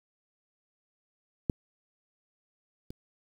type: clicks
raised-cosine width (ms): 3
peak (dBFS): -13 / -28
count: 2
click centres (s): 1.498 / 2.905
effects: 8-bit